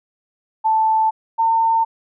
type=tone pair in turn; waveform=sine; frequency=880 / 905.3 Hz; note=A5 / A5; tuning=0 / +49 cents; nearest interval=unison; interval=49 cents; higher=second; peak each=-13 dBFS; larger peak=neither; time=0.64-1.11 / 1.38-1.85 s; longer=neither; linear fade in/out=20 ms; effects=none